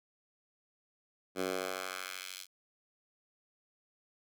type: tone with high-pass filter sweep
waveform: 10% pulse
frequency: 93.2 Hz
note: F#2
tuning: 13 cents sharp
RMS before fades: -39 dBFS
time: 1.35-2.47 s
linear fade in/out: 50 ms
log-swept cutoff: 270 to 4200 Hz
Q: 0.97
effects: none